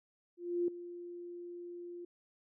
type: tone with ADSR envelope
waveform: sine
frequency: 349.2 Hz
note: F4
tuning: in tune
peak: -28 dBFS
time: 0.37-2.05 s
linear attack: 310 ms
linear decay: 3 ms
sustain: -15 dB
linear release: 5 ms
effects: none